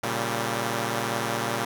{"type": "chord", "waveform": "5% pulse", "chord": "G diminished", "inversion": "first", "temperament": "equal", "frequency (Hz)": [116.54, 138.59, 196], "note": ["Bb2", "Db3", "G3"], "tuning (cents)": [0, 0, 0], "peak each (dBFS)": [-17, -21, -20], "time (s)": [0.03, 1.65], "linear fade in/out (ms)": 5, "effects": []}